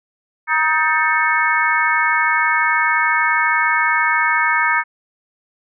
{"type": "harmonic tone with a mistuned harmonic", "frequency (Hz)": 314.4, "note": "D#4", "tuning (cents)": 18, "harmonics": [3, 4, 5, 6, 7], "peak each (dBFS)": [-20, -20, -20, -20, -20], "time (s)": [0.47, 4.84], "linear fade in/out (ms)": 50, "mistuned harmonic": 6, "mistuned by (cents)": -97, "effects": []}